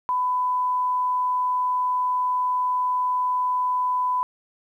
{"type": "tone", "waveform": "sine", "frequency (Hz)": 1000, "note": "B5", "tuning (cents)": 21, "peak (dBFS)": -20, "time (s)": [0.09, 4.23], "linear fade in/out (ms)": 0, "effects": ["10-bit"]}